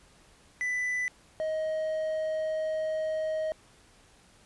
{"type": "tone pair in turn", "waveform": "triangle", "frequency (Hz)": [1991, 628.3], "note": ["B6", "D#5"], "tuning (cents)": [14, 17], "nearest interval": "octave + minor sixth", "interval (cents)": 1997, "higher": "first", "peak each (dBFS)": -26, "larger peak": "neither", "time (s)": [[0.61, 1.08], [1.4, 3.52]], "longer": "second", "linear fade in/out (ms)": 0, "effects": ["pink hiss -59 dBFS RMS until 4.45 s", "resampled to 24000 Hz"]}